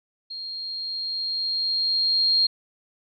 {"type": "tone with level ramp", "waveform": "sine", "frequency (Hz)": 4228, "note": "C8", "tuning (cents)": 17, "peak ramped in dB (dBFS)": [-32, -16], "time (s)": [0.3, 2.47], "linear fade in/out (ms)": 10, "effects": []}